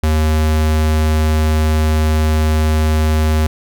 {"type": "tone", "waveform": "square", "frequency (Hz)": 77.78, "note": "D#2", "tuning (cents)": 0, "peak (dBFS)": -12, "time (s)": [0.03, 3.47], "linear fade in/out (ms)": 5, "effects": []}